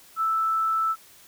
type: tone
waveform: sine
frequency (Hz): 1318.5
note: E6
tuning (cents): 0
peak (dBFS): -21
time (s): 0.16-0.96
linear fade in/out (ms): 50
effects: white hiss -52 dBFS RMS until 1.27 s